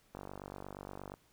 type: click train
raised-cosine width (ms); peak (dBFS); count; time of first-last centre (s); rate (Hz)
1; -30; 49; 0.15-1.14; 48.5
effects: pink hiss -69 dBFS RMS until 1.32 s